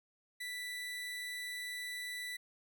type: tone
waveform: 30% pulse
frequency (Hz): 1975.5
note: B6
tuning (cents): 0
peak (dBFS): -37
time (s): 0.4-2.37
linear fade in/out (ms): 10
effects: none